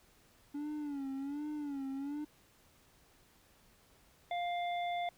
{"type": "tone with vibrato", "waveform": "triangle", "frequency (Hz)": 284.7, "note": "C#4", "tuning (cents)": 46, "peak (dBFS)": -35, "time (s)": [0.54, 2.25], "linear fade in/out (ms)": 10, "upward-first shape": "sine", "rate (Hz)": 1.3, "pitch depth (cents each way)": 100}
{"type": "harmonic tone", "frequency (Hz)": 700, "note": "F5", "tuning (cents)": 4, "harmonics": [1, 3, 5], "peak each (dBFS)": [-34, -44, -48], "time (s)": [4.31, 5.09], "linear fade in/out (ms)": 2}
{"effects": ["pink hiss -66 dBFS RMS until 5.17 s"]}